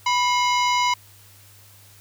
harmonic tone with a mistuned harmonic, 986 Hz, B5, 3 cents flat, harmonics 1 / 2 / 3 / 4 / 5 / 6 / 7, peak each -19 / -25 / -29 / -31 / -33 / -35 / -36 dBFS, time 0.06-0.94 s, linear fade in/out 5 ms, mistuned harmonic 2, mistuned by +140 cents, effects added 100 Hz sine -51 dBFS peak until 2 s + white hiss -51 dBFS RMS until 2 s

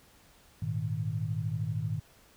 sine chord, Ab suspended second, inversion none, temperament just, 103.83 / 116.8 / 155.74 Hz, Ab2 / Bb2 / Eb3, 0 / +4 / +2 cents, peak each -34 dBFS, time 0.62-2 s, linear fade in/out 5 ms, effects pink hiss -60 dBFS RMS until 2.36 s

